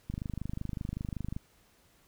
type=click train; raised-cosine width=5 ms; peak=-23 dBFS; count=33; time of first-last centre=0.1-1.365 s; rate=25.3 Hz; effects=pink hiss -65 dBFS RMS until 2.07 s